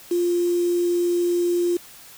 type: tone with quantisation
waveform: sine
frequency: 349.2 Hz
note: F4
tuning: in tune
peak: -18 dBFS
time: 0.11-1.77 s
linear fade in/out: 5 ms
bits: 6
effects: white hiss -45 dBFS RMS until 2.17 s